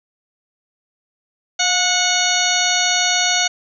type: harmonic tone with a mistuned harmonic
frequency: 733 Hz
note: F#5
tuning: 16 cents flat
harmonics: 1 / 2 / 3 / 4 / 5 / 6 / 8 / 9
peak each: -23 / -23 / -23 / -23 / -23 / -23 / -23 / -23 dBFS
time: 1.59-3.48 s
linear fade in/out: 10 ms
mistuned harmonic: 1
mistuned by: -41 cents
effects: none